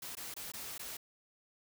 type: noise with dropouts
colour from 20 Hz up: white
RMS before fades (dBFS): -44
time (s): 0.02-0.97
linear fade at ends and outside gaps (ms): 5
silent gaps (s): 0.153-0.169 / 0.341-0.364 / 0.519-0.536 / 0.78-0.793
effects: none